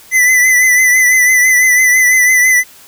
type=tone with vibrato; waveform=square; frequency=2006 Hz; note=B6; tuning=26 cents sharp; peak=-7 dBFS; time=0.11-2.64 s; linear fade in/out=50 ms; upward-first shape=triangle; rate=6 Hz; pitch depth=49 cents each way; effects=white hiss -40 dBFS RMS until 2.87 s